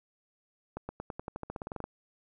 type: accelerating click train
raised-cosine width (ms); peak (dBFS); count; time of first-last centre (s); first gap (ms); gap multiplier
1; -23; 16; 0.77-1.841; 120; 0.92
effects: none